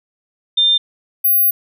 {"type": "tone pair in turn", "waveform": "sine", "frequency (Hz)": [3600, 14400], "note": ["A7", "A9"], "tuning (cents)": [39, 39], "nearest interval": "2 octaves", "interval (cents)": 2400, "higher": "second", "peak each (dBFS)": [-10, -10], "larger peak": "neither", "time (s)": [[0.57, 0.78], [1.24, 1.51]], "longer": "second", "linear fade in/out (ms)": 10, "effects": []}